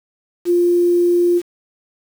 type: tone with quantisation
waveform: sine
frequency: 349.7 Hz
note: F4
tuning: 2 cents sharp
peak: -11 dBFS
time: 0.45-1.42 s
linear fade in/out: 50 ms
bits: 6
effects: none